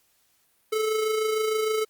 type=tone with amplitude modulation; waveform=square; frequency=434.9 Hz; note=A4; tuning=20 cents flat; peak=-22 dBFS; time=0.72-1.85 s; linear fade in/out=10 ms; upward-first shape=sine; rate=26.5 Hz; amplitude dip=40%; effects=white hiss -66 dBFS RMS until 1.89 s + Opus 48 kbps